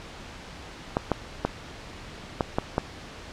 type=clicks; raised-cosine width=1 ms; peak=-8 dBFS; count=6; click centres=0.969 / 1.117 / 1.45 / 2.408 / 2.585 / 2.781 s; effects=pink hiss -42 dBFS RMS until 3.32 s + low-pass 5000 Hz 12 dB/octave